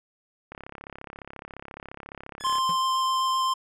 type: click train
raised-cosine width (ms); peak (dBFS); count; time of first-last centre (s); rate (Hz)
0.5; -24; 72; 0.52-2.584; 34.4
type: tone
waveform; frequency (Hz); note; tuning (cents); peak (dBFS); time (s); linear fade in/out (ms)
10% pulse; 1708; G#6; +48; -29; 2.4-2.58; 5
type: tone with vibrato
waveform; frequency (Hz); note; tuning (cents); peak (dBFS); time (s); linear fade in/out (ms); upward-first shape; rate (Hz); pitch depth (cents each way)
square; 1046.5; C6; 0; -23; 2.44-3.54; 10; triangle; 7.8; 8
type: tone with exponential decay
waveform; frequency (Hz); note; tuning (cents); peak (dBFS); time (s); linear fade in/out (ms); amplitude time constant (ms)
square; 171; F3; -36; -32; 2.69-2.8; 2; 22
effects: low-pass 8000 Hz 12 dB/octave